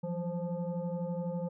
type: tone with frequency modulation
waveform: sine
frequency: 169.5 Hz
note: E3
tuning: 49 cents sharp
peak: -32 dBFS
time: 0.03-1.49 s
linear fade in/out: 10 ms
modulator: 351 Hz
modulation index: 1.2
effects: none